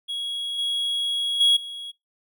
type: tone with level steps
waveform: triangle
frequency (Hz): 3322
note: G#7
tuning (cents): 0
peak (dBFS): -25 / -21 / -13 / -31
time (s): 0.08-1.92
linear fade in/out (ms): 20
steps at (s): 0.58 / 1.4 / 1.56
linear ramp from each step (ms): 10
effects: noise-tail reverb RT60 0.2 s tail -24 dB re dry